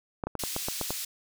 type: clicks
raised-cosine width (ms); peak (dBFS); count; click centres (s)
1; -17; 8; 0.238 / 0.27 / 0.353 / 0.437 / 0.564 / 0.685 / 0.813 / 0.906
type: high-pass noise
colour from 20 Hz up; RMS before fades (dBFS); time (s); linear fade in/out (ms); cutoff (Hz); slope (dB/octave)
pink; -35; 0.39-1.05; 5; 3900; 12
effects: none